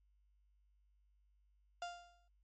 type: tone with exponential decay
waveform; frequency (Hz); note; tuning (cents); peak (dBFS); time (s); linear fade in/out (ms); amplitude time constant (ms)
35% pulse; 698.5; F5; 0; -38; 1.82-2.28; 2; 98
effects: added 50 Hz sine -70 dBFS peak until 2.43 s + MP3 32 kbps